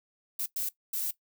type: noise bursts at uneven times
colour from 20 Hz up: violet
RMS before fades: -32 dBFS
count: 3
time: 0.39-0.46 / 0.56-0.69 / 0.93-1.11 s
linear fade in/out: 5 ms
effects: noise-tail reverb RT60 0.1 s tail -17 dB re dry